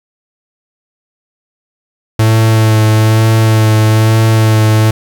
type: tone with vibrato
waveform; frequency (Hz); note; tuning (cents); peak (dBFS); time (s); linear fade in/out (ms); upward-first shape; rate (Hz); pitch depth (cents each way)
45% pulse; 110; A2; 0; -6; 2.19-4.91; 5; sine; 1.1; 20
effects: 7-bit